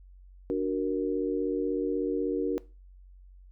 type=chord; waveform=sine; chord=D augmented; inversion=none; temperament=equal; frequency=293.7 / 370 / 466.2 Hz; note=D4 / F#4 / A#4; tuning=0 / 0 / 0 cents; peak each=-30 dBFS; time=0.5-2.58 s; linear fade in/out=0 ms; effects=noise-tail reverb RT60 0.3 s tail -20 dB re dry + added 46 Hz sine -49 dBFS peak until 3.51 s